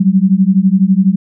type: beating tone pair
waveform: sine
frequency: 185 / 197 Hz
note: F#3 / G3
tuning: 0 / +9 cents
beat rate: 12 Hz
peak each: -10 dBFS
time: 0-1.16 s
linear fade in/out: 10 ms
effects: none